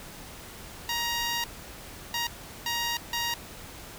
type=tone bursts at uneven times; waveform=10% pulse; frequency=942 Hz; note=A#5; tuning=18 cents sharp; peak=-19 dBFS; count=4; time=0.89-1.44 / 2.14-2.27 / 2.66-2.97 / 3.13-3.34 s; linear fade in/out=2 ms; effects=pink hiss -44 dBFS RMS until 3.98 s